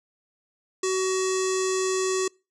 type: tone with low-pass filter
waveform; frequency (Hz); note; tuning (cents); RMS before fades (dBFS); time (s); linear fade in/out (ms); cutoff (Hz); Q
square; 376; F#4; +28; -25; 0.83-2.28; 5; 7100; 5.3
effects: noise-tail reverb RT60 0.3 s tail -26 dB re dry